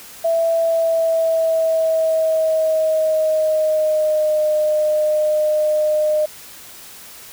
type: tone with pitch glide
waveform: sine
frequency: 662 to 610.6 Hz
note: E5 to D#5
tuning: +7 to -33 cents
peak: -14 dBFS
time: 0.24-6.26 s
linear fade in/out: 10 ms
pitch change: -140 cents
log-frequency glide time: 0.55-4.55 s
effects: white hiss -39 dBFS RMS until 7.32 s